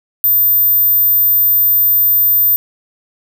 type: tone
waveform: sine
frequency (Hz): 13800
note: A9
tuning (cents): -35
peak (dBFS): -8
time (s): 0.24-2.56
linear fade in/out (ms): 0
effects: none